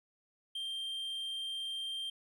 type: tone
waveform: triangle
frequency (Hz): 3169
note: G7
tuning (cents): +18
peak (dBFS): -35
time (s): 0.55-2.1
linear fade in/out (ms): 5
effects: none